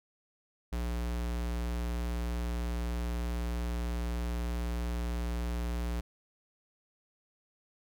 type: tone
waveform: square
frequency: 59.2 Hz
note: A#1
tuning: 27 cents sharp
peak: -32 dBFS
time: 0.72-6.01 s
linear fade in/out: 10 ms
effects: none